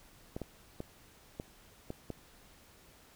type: clicks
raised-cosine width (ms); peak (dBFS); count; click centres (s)
2; -25; 6; 0.365 / 0.417 / 0.804 / 1.399 / 1.904 / 2.103
effects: pink hiss -60 dBFS RMS until 3.15 s